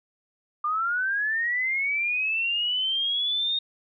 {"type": "linear sweep", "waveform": "sine", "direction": "up", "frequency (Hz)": [1188, 3708], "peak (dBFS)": -23, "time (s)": [0.64, 3.59], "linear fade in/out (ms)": 5, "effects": []}